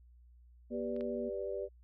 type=tone; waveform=sine; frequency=239.9 Hz; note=A#3; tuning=50 cents sharp; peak=-39 dBFS; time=0.7-1.3 s; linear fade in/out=20 ms
type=chord; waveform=sine; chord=G major; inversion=none; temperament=equal; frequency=392 / 493.9 / 587.3 Hz; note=G4 / B4 / D5; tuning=0 / 0 / 0 cents; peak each=-39 / -41 / -40 dBFS; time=0.7-1.69 s; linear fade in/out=50 ms
type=clicks; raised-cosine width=0.3 ms; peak=-42 / -35 dBFS; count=2; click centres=0.964 / 1.009 s
effects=added 60 Hz sine -57 dBFS peak until 1.83 s